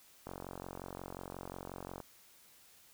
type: click train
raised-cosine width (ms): 1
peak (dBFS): -29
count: 80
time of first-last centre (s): 0.27-2.002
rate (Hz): 45.6
effects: white hiss -62 dBFS RMS until 2.93 s